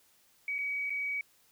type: tone with dropouts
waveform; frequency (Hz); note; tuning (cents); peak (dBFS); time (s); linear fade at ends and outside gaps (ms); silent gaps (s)
sine; 2267; C#7; +38; -31; 0.48-1.21; 2; 0.583-0.587 / 0.897-0.903
effects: white hiss -66 dBFS RMS until 1.51 s